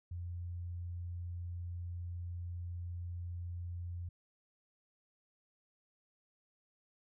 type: tone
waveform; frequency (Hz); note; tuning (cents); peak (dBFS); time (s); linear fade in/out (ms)
sine; 87.31; F2; 0; -39; 0.11-4.09; 5
effects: none